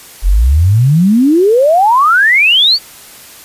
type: exponential sweep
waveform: sine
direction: up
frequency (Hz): 40.64 to 4699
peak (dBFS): -5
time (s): 0.22-2.79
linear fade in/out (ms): 50
effects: white hiss -35 dBFS RMS until 3.44 s + resampled to 32000 Hz